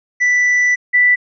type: tone pair in turn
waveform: triangle / sine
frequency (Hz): 1975.5 / 1975.5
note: B6 / B6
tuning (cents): 0 / 0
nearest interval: unison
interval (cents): 0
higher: neither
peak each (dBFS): -9 / -8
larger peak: second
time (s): 0.2-0.76 / 0.93-1.16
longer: first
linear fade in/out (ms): 20
effects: resampled to 16000 Hz